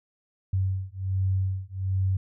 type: beating tone pair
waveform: sine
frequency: 94.4 / 95.7 Hz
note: F#2 / G2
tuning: +35 / -41 cents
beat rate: 1.3 Hz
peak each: -27 dBFS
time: 0.53-2.17 s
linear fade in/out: 5 ms
effects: none